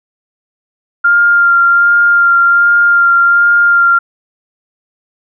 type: tone with vibrato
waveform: sine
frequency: 1396.9 Hz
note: F6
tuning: in tune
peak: -5 dBFS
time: 1.04-3.99 s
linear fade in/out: 10 ms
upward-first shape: sine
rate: 1.3 Hz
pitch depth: 14 cents each way
effects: none